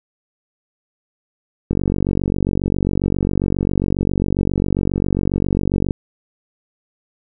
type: click train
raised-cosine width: 3 ms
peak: -5 dBFS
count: 200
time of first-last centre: 1.71-5.908 s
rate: 47.4 Hz
effects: none